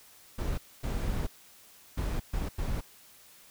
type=noise bursts at uneven times; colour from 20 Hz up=brown; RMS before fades=-31 dBFS; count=5; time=0.38-0.58 / 0.83-1.27 / 1.97-2.2 / 2.33-2.49 / 2.58-2.81 s; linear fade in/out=10 ms; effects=white hiss -56 dBFS RMS until 3.5 s